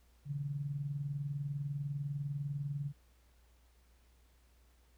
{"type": "tone with tremolo", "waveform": "sine", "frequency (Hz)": 142.8, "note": "D3", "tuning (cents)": -48, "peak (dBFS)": -32, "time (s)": [0.25, 2.93], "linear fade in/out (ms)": 50, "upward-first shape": "triangle", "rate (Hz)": 20, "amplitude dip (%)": 70, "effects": ["added 60 Hz sine -64 dBFS peak until 4.97 s", "pink hiss -72 dBFS RMS until 4.97 s"]}